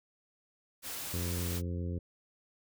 white noise, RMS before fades -40 dBFS, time 0.82-1.62 s, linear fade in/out 50 ms
harmonic tone, 87.31 Hz, F2, in tune, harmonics 1 / 2 / 3 / 4 / 5 / 6, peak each -34 / -40 / -44 / -46 / -48 / -50 dBFS, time 1.13-1.99 s, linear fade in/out 10 ms
effects none

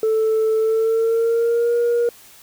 sine tone with pitch glide, 440 to 474.3 Hz, A4 to A#4, 0 to +30 cents, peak -13 dBFS, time 0.03-2.09 s, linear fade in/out 2 ms, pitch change +130 cents, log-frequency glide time 0.58-1.75 s, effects tanh soft clip ceiling -13 dBFS + white hiss -46 dBFS RMS until 2.42 s

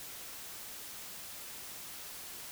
silence, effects white hiss -46 dBFS RMS until 2.51 s

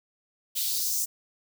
blue noise with high-pass filter sweep, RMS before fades -28 dBFS, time 0.55-1.06 s, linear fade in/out 20 ms, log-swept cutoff 3300 to 6800 Hz, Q 2.6, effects none

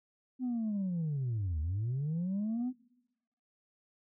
sine linear two-way sweep, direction down then up, 259.3 to 73.42 to 259.3 Hz, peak -29 dBFS, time 0.39-2.73 s, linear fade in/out 50 ms, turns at 1.6 s, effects noise-tail reverb RT60 0.9 s tail -23 dB re dry + tanh soft clip ceiling -29 dBFS

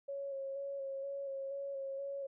sine tone with vibrato, 550 Hz, C#5, 14 cents flat, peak -38 dBFS, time 0.08-2.27 s, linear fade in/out 10 ms, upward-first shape square, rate 2.1 Hz, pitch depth 20 cents each way, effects none

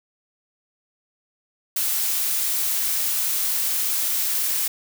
blue noise, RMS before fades -23 dBFS, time 1.76-4.68 s, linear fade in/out 5 ms, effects none

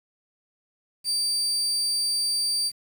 30% pulse tone, 4650 Hz, D8, 18 cents flat, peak -20 dBFS, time 1.04-2.72 s, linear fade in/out 50 ms, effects 8-bit

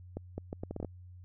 accelerating click train, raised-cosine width 2 ms, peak -24 dBFS, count 9, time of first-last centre 0.17-0.847 s, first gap 210 ms, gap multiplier 0.71, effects added 90 Hz sine -48 dBFS peak until 1.24 s

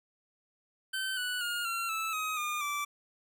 25% pulse tone with pitch steps, 1540 / 1479.8 / 1422 / 1366.4 / 1313.1 / 1261.8 / 1212.5 / 1165.1 Hz, G6 / F#6 / F6 / F6 / E6 / D#6 / D#6 / D6, -31 / 0 / +31 / -38 / -7 / +24 / -45 / -14 cents, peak -28 dBFS, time 0.93-2.85 s, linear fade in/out 10 ms, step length 240 ms, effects none

